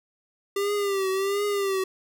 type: tone with vibrato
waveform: square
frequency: 395.3 Hz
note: G4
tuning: 15 cents sharp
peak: -24 dBFS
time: 0.56-1.84 s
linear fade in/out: 5 ms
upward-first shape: triangle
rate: 1.4 Hz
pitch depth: 81 cents each way
effects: none